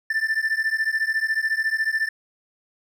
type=beating tone pair; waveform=triangle; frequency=1766 / 1780 Hz; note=A6 / A6; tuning=+6 / +20 cents; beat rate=14 Hz; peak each=-22 dBFS; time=0.1-2.09 s; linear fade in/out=5 ms; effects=none